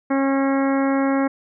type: harmonic tone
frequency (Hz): 272.4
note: C#4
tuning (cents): -30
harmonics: 1 / 2 / 3 / 4 / 5 / 6 / 7 / 8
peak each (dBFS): -18 / -24 / -28 / -30 / -32 / -34 / -35 / -36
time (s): 0.1-1.28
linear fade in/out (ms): 10
effects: none